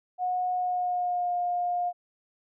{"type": "tone with pitch glide", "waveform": "sine", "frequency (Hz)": [728, 709.3], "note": ["F#5", "F5"], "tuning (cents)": [-28, 27], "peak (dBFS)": -25, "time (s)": [0.18, 1.93], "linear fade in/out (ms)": 50, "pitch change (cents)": -45, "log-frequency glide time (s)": [0.53, 1.34], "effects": []}